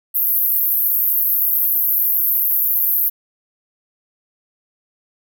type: band-pass noise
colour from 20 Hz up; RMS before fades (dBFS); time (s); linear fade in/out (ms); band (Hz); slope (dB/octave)
pink; -17; 0.14-3.1; 20; 12000 to 16000; 96
effects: none